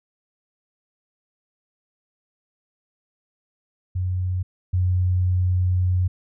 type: tone pair in turn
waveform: sine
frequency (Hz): 91.5 / 90.98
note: F#2 / F#2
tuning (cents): -19 / -29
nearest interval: unison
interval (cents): 10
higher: first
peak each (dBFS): -21 / -17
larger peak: second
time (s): 3.95-4.43 / 4.73-6.08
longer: second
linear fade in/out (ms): 10
effects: none